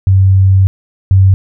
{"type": "tone pair in turn", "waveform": "sine", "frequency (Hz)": [95.7, 95.7], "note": ["G2", "G2"], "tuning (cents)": [-41, -41], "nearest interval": "unison", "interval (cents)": 0, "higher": "neither", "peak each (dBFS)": [-4, -3], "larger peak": "second", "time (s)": [[0.07, 0.67], [1.11, 1.34]], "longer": "first", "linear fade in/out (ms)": 0, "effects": []}